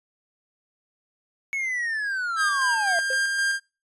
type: linear sweep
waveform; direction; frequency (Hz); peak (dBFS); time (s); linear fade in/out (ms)
triangle; down; 2217 to 659.3; -23; 1.53-2.99; 0
type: tone with tremolo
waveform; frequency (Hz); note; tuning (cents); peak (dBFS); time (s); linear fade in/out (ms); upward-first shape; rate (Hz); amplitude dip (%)
45% pulse; 1600; G6; +35; -21; 2.36-3.6; 50; square; 3.9; 30
type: tone with exponential decay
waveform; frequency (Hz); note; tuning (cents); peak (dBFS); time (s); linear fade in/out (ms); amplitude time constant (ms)
triangle; 522; C5; -4; -24; 3.1-3.23; 5; 27
effects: noise-tail reverb RT60 0.3 s tail -25 dB re dry + resampled to 24000 Hz